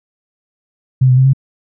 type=tone with pitch steps; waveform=sine; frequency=129.8 / 127 / 131.3 / 134.7 Hz; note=C3 / B2 / C3 / C#3; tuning=-13 / +49 / +6 / -49 cents; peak=-6 dBFS; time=1.01-1.334 s; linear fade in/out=10 ms; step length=81 ms; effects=none